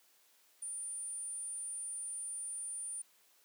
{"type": "tone", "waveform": "sine", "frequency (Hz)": 9260, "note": "D9", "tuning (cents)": -25, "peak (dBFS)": -39, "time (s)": [0.62, 3.02], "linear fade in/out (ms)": 5, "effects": ["white hiss -68 dBFS RMS until 3.44 s", "high-pass 300 Hz 12 dB/octave"]}